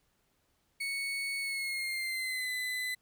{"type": "tone with pitch glide", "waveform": "35% pulse", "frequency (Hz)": [2217, 2010], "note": ["C#7", "B6"], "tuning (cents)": [0, 30], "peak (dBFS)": -31, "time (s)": [0.8, 2.95], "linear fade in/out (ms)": 10, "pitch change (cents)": -170, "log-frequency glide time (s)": [1.4, 2.51], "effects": ["pink hiss -74 dBFS RMS until 3.01 s"]}